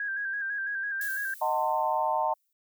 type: tone with vibrato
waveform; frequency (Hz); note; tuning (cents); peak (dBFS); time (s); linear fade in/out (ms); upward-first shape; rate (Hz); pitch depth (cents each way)
sine; 1613; G6; +49; -29; 0-1.34; 2; square; 6; 42
type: noise with exponential decay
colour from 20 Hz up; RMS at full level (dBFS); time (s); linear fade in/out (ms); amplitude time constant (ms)
violet; -37; 1.01-2.53; 2; 330
type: chord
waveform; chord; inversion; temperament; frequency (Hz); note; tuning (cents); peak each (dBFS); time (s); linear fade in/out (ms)
sine; D# diminished seventh; none; equal with one note detuned; 622.3 / 740 / 898 / 1046.5; D#5 / F#5 / A5 / C6; 0 / 0 / +35 / 0; -31 / -31 / -27 / -33; 1.41-2.34; 10
effects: none